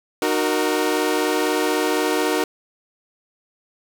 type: chord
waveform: sawtooth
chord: D# minor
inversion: none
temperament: equal with one note detuned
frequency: 306 / 370 / 466.2 Hz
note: D#4 / F#4 / A#4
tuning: -29 / 0 / 0 cents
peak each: -19 dBFS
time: 0.22-2.44 s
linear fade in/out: 2 ms
effects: none